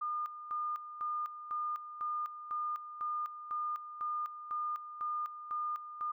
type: tone with tremolo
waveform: sine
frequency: 1213 Hz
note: D#6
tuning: 44 cents flat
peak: -33 dBFS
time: 0.01-6.12 s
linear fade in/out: 10 ms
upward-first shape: square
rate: 2 Hz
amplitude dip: 70%
effects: none